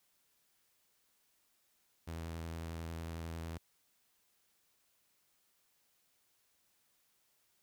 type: tone with vibrato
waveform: sawtooth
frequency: 82.41 Hz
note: E2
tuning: in tune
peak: -37 dBFS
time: 2.07-3.58 s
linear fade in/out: 10 ms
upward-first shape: sine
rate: 11 Hz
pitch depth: 19 cents each way
effects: white hiss -75 dBFS RMS until 7.62 s